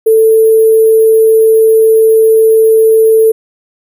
sine tone with sample-and-hold, 442.7 Hz, A4, 11 cents sharp, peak -3 dBFS, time 0.06-3.32 s, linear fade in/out 10 ms, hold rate 11025 Hz, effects none

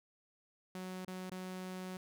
sawtooth tone with dropouts, 185 Hz, F#3, in tune, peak -38 dBFS, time 0.75-1.97 s, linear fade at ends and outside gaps 2 ms, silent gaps 1.049-1.078 / 1.298-1.316 s, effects none

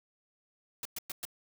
white noise bursts, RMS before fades -38 dBFS, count 4, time 0.83-1.252 s, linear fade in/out 2 ms, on 23 ms, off 110 ms, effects none

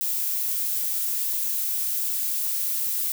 violet noise, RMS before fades -26 dBFS, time 0.01-3.12 s, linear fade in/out 0 ms, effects none

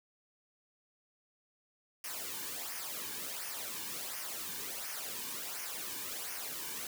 white noise with flanger, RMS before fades -41 dBFS, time 2.04-6.87 s, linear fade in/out 2 ms, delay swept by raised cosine 0.25 to 1.55 ms, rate 1.4 Hz, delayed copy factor -0.65, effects none

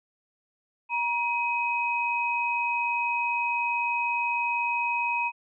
sine tone pair together, 950.6 / 2526 Hz, A#5 / D#7, +34 / +26 cents, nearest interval octave + perfect fourth, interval 1692 cents, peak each -27 dBFS, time 0.89-5.32 s, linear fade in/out 50 ms, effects none

